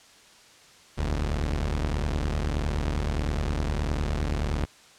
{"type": "tone pair together", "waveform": "sawtooth", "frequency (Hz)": [41.59, 73.5], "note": ["E1", "D2"], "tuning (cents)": [16, 2], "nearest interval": "minor seventh", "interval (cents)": 986, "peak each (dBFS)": -24, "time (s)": [0.97, 4.66], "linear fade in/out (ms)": 20, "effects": ["white hiss -53 dBFS RMS until 4.98 s", "low-pass 7000 Hz 12 dB/octave"]}